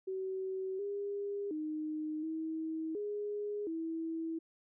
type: tone with pitch steps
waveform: sine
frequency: 379.2 / 403.9 / 308.4 / 319.5 / 414 / 326 Hz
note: F#4 / G#4 / D#4 / D#4 / G#4 / E4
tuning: +43 / -48 / -15 / +46 / -5 / -19 cents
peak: -35 dBFS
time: 0.07-4.39 s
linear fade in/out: 10 ms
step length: 720 ms
effects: none